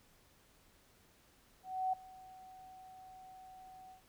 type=tone with ADSR envelope; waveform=sine; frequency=750 Hz; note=F#5; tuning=23 cents sharp; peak=-30 dBFS; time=1.63-4.02 s; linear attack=300 ms; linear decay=7 ms; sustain=-22 dB; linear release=110 ms; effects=pink hiss -67 dBFS RMS until 4.08 s